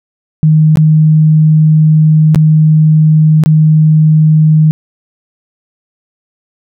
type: tone with dropouts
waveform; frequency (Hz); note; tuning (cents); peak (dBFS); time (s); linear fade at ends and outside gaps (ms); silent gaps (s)
sine; 155.56; D#3; 0; -3; 0.43-4.71; 0; 0.757-0.772 / 2.347-2.358 / 3.437-3.46
effects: none